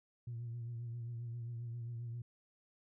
sine tone with vibrato, 117.9 Hz, A#2, 20 cents sharp, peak -39 dBFS, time 0.27-2.22 s, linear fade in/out 5 ms, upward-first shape triangle, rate 7.5 Hz, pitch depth 50 cents each way, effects tanh soft clip ceiling -37 dBFS

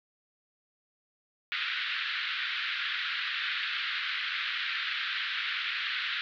pink band-pass noise, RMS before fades -33 dBFS, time 1.52-6.21 s, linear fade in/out 0 ms, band 1400 to 4000 Hz, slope 48 dB/octave, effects none

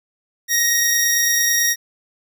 sawtooth tone pair together, 1875 / 5654 Hz, A#6 / F8, +10 / +20 cents, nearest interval octave + perfect fifth, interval 1910 cents, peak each -15 dBFS, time 0.48-1.76 s, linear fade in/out 50 ms, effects none

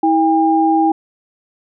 sine tone pair together, 322.8 / 804.1 Hz, E4 / G5, -36 / +44 cents, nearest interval octave + major third, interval 1580 cents, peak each -13 dBFS, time 0.03-0.92 s, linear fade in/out 5 ms, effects none

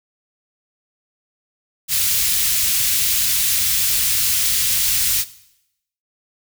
white band-stop noise, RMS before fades -18 dBFS, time 1.88-5.25 s, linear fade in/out 50 ms, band 110 to 2500 Hz, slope 12 dB/octave, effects noise-tail reverb RT60 0.8 s tail -17 dB re dry

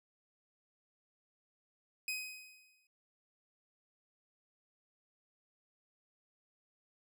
sawtooth tone with exponential decay, 2515 Hz, D#7, 18 cents sharp, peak -31 dBFS, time 2.08-2.87 s, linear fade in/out 2 ms, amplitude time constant 170 ms, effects none

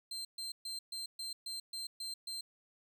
35% pulse tone bursts, 4137 Hz, C8, 20 cents flat, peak -38 dBFS, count 9, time 0.11-2.41 s, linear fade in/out 5 ms, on 140 ms, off 130 ms, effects none

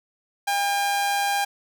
sawtooth tone with amplitude modulation, 804 Hz, G5, 44 cents sharp, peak -16 dBFS, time 0.47-1.45 s, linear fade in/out 10 ms, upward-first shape sine, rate 174 Hz, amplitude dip 30%, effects none

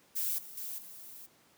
violet noise with level steps, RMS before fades -33 / -48 / -40 / -49 dBFS, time 0.15-1.27 s, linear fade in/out 20 ms, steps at 0.38 / 0.57 / 0.78 s, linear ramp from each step 5 ms, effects pink hiss -64 dBFS RMS until 1.57 s + high-pass 150 Hz 12 dB/octave

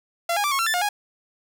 sawtooth tone with pitch steps, 683 / 821 / 1171 / 1094 / 1354 / 1761 / 713 / 825 Hz, F5 / G#5 / D6 / C#6 / E6 / A6 / F5 / G#5, -39 / -20 / -5 / -23 / +46 / +1 / +36 / -12 cents, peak -17 dBFS, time 0.29-0.89 s, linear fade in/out 5 ms, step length 75 ms, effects none

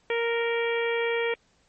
harmonic tone, 465.7 Hz, A#4, 2 cents flat, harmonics 1 / 2 / 3 / 4 / 5 / 6 / 7, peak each -25 / -35 / -38 / -33 / -32 / -41 / -40 dBFS, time 0.1-1.34 s, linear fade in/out 2 ms, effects pink hiss -65 dBFS RMS until 1.68 s + MP3 32 kbps

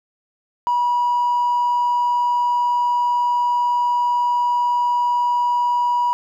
sine tone with hard clipping, 969 Hz, B5, 33 cents flat, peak -16 dBFS, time 0.67-6.13 s, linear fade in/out 0 ms, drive 1 dB, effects none

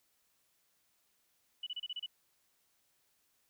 sine tone bursts, 2960 Hz, F#7, in tune, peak -37 dBFS, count 7, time 1.63-2.062 s, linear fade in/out 5 ms, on 36 ms, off 30 ms, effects white hiss -75 dBFS RMS until 3.49 s

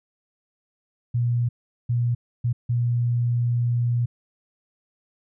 sine tone bursts at uneven times, 120 Hz, B2, 49 cents flat, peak -19 dBFS, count 4, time 1.14-1.49 / 1.89-2.15 / 2.44-2.53 / 2.69-4.06 s, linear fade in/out 10 ms, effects none

